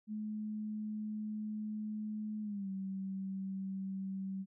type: tone with pitch glide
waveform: sine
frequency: 213.4 to 192.33 Hz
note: G#3 to G3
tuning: +47 to -33 cents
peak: -37 dBFS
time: 0.07-4.46 s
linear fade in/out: 50 ms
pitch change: -180 cents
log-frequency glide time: 2.42-2.69 s
effects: none